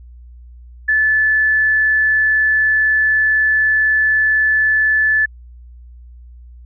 sine tone, 1738 Hz, A6, 22 cents flat, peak -11 dBFS, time 0.88-5.26 s, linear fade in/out 10 ms, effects added 60 Hz sine -36 dBFS peak until 6.65 s

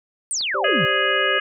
sine exponential sweep, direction down, 9400 to 130 Hz, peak -21 dBFS, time 0.31-0.85 s, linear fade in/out 0 ms
click train, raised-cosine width 0.5 ms, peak -27 dBFS, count 4, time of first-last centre 0.41-0.807 s, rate 7.55 Hz
sine chord, G suspended fourth, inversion none, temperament equal, 392 / 523.3 / 587.3 Hz, G4 / C5 / D5, 0 / 0 / 0 cents, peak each -27 dBFS, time 0.54-1.39 s, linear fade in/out 10 ms
harmonic tone, 415.3 Hz, G#4, in tune, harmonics 3 / 4 / 5 / 6 / 7, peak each -25 / -21 / -28 / -29 / -24 dBFS, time 0.64-1.4 s, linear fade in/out 5 ms
effects none

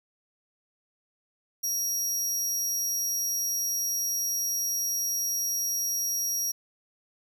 sawtooth tone, 5670 Hz, F8, 25 cents sharp, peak -24 dBFS, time 1.63-6.52 s, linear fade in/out 10 ms, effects none

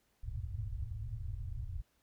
white low-pass noise, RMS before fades -40 dBFS, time 0.23-1.82 s, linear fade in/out 10 ms, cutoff 120 Hz, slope 96 dB/octave, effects pink hiss -75 dBFS RMS until 2.02 s

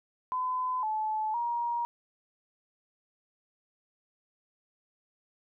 sine tone with pitch steps, 1014 / 865 / 947 Hz, B5 / A5 / A#5, +45 / -30 / +27 cents, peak -28 dBFS, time 0.32-1.85 s, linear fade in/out 0 ms, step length 510 ms, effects none

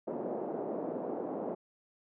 white band-pass noise, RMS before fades -37 dBFS, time 0.07-1.55 s, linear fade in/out 10 ms, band 210 to 640 Hz, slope 24 dB/octave, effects none

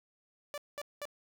sawtooth tone bursts, 583 Hz, D5, 13 cents flat, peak -34 dBFS, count 3, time 0.54-1.054 s, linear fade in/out 0 ms, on 38 ms, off 200 ms, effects none

